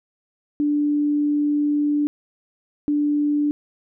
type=tone pair in turn; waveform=sine; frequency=293.7 / 293.7 Hz; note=D4 / D4; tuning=0 / 0 cents; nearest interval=unison; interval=0 cents; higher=neither; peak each=-17 dBFS; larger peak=neither; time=0.6-2.07 / 2.88-3.51 s; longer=first; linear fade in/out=0 ms; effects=none